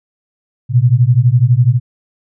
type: beating tone pair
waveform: sine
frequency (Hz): 116.7 / 128.7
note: A#2 / C3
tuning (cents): +2 / -28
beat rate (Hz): 12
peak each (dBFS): -10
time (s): 0.69-1.8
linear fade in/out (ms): 50
effects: none